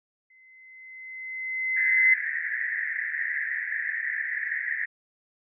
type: tone with exponential growth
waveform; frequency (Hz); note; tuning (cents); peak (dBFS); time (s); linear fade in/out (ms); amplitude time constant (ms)
sine; 2052; C7; -34; -15; 0.3-2.14; 5; 400
type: band-pass noise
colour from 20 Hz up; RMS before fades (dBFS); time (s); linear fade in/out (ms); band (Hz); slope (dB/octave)
white; -30; 1.76-4.86; 10; 1700 to 2000; 96
effects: none